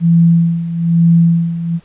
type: tone with tremolo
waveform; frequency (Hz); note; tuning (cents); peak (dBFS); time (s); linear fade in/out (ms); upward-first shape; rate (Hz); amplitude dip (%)
sine; 168.1; E3; +34; -5; 0-1.8; 50; sine; 1.1; 75
effects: pink hiss -49 dBFS RMS until 1.84 s + resampled to 8000 Hz